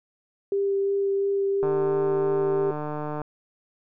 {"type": "tone with vibrato", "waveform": "sine", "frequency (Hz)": 395.9, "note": "G4", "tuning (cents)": 17, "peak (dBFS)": -21, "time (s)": [0.52, 2.71], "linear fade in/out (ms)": 2, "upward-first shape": "sine", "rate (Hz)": 2.9, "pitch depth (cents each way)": 9}
{"type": "click train", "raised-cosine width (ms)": 1, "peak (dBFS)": -18, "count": 239, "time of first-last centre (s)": [1.63, 3.217], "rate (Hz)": 150}
{"effects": []}